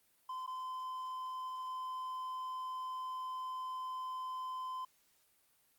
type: tone with dropouts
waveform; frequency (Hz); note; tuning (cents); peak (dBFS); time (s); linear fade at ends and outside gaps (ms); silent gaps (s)
triangle; 1027; C6; -33; -37; 0.29-4.85; 5; 0.464-0.475
effects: white hiss -72 dBFS RMS until 5.78 s + Opus 32 kbps